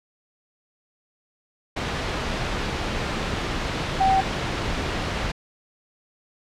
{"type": "tone in noise", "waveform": "sine", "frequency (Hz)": 769, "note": "G5", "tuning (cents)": -33, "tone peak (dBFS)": -16, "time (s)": [4, 4.21], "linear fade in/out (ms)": 10, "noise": "pink", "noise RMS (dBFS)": -26, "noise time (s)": [1.76, 5.32], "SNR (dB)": 7, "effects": ["low-pass 4000 Hz 12 dB/octave"]}